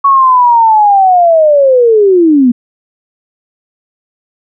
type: linear sweep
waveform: sine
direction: down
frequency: 1119 to 233.1 Hz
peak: -3 dBFS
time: 0.04-2.52 s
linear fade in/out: 10 ms
effects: none